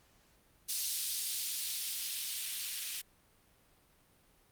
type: noise with band-pass filter sweep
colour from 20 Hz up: violet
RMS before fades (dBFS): -37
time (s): 0.68-3.02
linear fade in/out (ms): 20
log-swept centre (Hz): 4500 to 2700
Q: 1.2
effects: pink hiss -67 dBFS RMS until 4.51 s + Opus 48 kbps